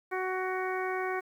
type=harmonic tone; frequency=372.6 Hz; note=F#4; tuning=12 cents sharp; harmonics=1 / 2 / 3 / 4 / 5 / 6; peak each=-33 / -36 / -38 / -39 / -40 / -41 dBFS; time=0.11-1.21 s; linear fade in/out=20 ms; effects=10-bit